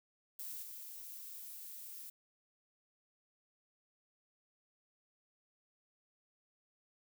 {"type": "noise with level steps", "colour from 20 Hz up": "violet", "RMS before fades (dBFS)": [-45, -49], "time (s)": [0.39, 2.1], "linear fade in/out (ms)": 5, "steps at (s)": 0.62, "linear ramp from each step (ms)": 10, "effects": []}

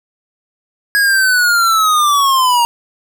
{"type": "linear sweep", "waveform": "square", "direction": "down", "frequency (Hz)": [1661.2, 932.3], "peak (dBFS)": -10, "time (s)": [0.95, 2.65], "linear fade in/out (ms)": 0, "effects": []}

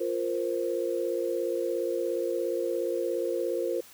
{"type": "chord", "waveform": "sine", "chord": "F suspended fourth", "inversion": "none", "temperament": "equal", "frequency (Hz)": [349.2, 466.2, 523.3], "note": ["F4", "Bb4", "C5"], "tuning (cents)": [0, 0, 0], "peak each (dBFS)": [-31, -31, -31], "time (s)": [0, 3.81], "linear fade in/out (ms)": 10, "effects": ["white hiss -52 dBFS RMS until 3.93 s"]}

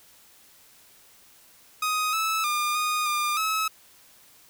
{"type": "tone with pitch steps", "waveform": "sawtooth", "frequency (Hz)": [1252, 1306, 1206, 1231, 1203, 1292], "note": ["D#6", "E6", "D6", "D#6", "D6", "E6"], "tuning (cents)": [10, -17, 46, -19, 41, -35], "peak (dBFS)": -20, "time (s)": [1.82, 3.68], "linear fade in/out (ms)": 5, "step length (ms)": 310, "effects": ["white hiss -55 dBFS RMS until 4.49 s"]}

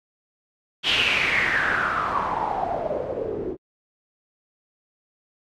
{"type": "noise with low-pass filter sweep", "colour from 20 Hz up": "white", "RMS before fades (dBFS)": -24, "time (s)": [0.83, 3.57], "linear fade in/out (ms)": 50, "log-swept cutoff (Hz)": [3200, 360], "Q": 7.1, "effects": ["AAC 64 kbps"]}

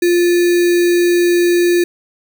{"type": "tone with sample-and-hold", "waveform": "sine", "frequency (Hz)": 349.2, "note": "F4", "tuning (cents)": 0, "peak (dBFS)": -9, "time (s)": [0.02, 1.84], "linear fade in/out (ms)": 5, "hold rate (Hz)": 2100, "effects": []}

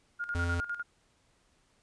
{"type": "tone with tremolo", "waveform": "sine", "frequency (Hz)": 1419, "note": "F6", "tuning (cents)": 27, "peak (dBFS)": -31, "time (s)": [0.19, 0.83], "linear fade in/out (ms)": 20, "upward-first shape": "square", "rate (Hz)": 9.9, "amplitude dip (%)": 70}
{"type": "tone", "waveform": "square", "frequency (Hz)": 86.2, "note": "F2", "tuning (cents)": -22, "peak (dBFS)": -30, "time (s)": [0.35, 0.6], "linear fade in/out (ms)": 0}
{"effects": ["pink hiss -69 dBFS RMS until 1.82 s", "resampled to 22050 Hz"]}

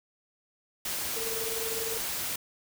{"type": "noise", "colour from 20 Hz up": "white", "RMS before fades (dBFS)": -33, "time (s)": [0.85, 2.36], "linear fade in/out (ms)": 5}
{"type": "tone with tremolo", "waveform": "sine", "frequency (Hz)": 450.9, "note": "A4", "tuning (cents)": 42, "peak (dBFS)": -32, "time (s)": [1.16, 1.98], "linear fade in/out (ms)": 10, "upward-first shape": "sine", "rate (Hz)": 20, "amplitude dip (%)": 70}
{"effects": []}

